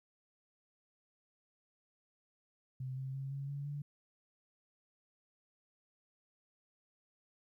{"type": "tone with pitch steps", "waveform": "sine", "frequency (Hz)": [130, 132.81, 135.68, 138.61, 141.6, 144.66], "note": ["C3", "C3", "C#3", "C#3", "C#3", "D3"], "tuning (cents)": [-11, 26, -37, 0, 37, -26], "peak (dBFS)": -38, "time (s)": [2.8, 3.82], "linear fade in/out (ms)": 5, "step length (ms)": 170, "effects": ["13-bit"]}